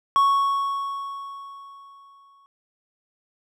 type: tone with exponential decay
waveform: triangle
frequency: 1108.7 Hz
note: C#6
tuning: in tune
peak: -12 dBFS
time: 0.16-2.46 s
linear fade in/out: 0 ms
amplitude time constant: 500 ms
effects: none